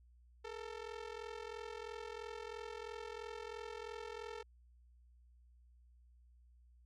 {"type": "ring-modulated tone", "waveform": "sawtooth", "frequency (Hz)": 447, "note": "A4", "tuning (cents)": 27, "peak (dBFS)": -38, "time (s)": [0.44, 4.43], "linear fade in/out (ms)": 10, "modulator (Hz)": 21.5, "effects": ["added 60 Hz sine -62 dBFS peak until 6.85 s", "low-pass 5000 Hz 12 dB/octave"]}